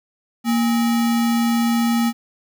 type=tone with sample-and-hold; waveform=sine; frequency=233.1 Hz; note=A#3; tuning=in tune; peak=-15 dBFS; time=0.44-2.13 s; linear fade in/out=50 ms; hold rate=1050 Hz; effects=none